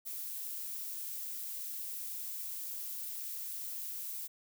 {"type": "noise", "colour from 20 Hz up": "violet", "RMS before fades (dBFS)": -41, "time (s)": [0.05, 4.28], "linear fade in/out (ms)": 20, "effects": []}